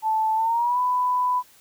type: tone with pitch glide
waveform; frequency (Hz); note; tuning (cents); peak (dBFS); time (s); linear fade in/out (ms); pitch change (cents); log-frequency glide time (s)
sine; 877 to 995.8; A5 to B5; -6 to +14; -19; 0.02-1.43; 50; +220; 0.35-0.79
effects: white hiss -54 dBFS RMS until 1.6 s